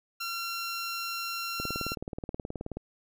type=tone; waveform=15% pulse; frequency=1368 Hz; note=F6; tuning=36 cents flat; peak=-26 dBFS; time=0.2-1.95 s; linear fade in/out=10 ms
type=click train; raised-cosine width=2 ms; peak=-22 dBFS; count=23; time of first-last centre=1.6-2.77 s; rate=18.8 Hz
effects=none